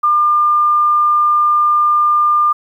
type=tone; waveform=sine; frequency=1200 Hz; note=D6; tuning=37 cents sharp; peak=-9 dBFS; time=0.03-2.53 s; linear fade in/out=10 ms; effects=8-bit